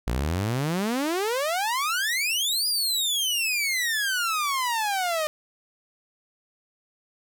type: exponential two-way sweep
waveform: sawtooth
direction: up then down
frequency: 54.7 to 4960 to 602 Hz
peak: -20 dBFS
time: 0.07-5.27 s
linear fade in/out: 0 ms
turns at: 2.67 s
effects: none